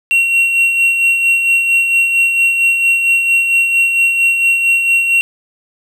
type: tone with tremolo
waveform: triangle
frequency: 2737 Hz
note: F7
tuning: 36 cents flat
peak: -6 dBFS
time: 0.11-5.21 s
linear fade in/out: 0 ms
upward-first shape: sine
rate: 4.4 Hz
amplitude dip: 45%
effects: none